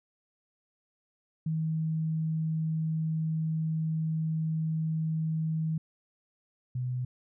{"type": "tone pair in turn", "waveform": "sine", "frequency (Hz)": [159.2, 126.01], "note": ["D#3", "B2"], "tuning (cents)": [40, 35], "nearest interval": "major third", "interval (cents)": 405, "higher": "first", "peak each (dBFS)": [-27, -29], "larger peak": "first", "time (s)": [[1.46, 5.78], [6.75, 7.05]], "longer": "first", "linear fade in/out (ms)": 5, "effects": []}